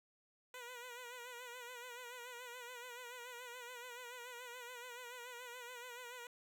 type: tone with vibrato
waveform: 10% pulse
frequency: 489.5 Hz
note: B4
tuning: 15 cents flat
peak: -40 dBFS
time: 0.54-6.27 s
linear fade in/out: 2 ms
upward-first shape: sine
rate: 7 Hz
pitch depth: 65 cents each way
effects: none